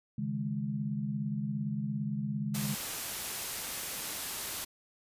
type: chord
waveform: sine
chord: C# suspended second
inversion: none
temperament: equal with one note detuned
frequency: 138.59 / 156.01 / 207.7 Hz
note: C#3 / D#3 / G#3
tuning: 0 / +5 / 0 cents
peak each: -36 / -38 / -34 dBFS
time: 0.18-2.75 s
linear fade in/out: 5 ms
type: noise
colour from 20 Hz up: white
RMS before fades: -37 dBFS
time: 2.54-4.65 s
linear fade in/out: 10 ms
effects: resampled to 32000 Hz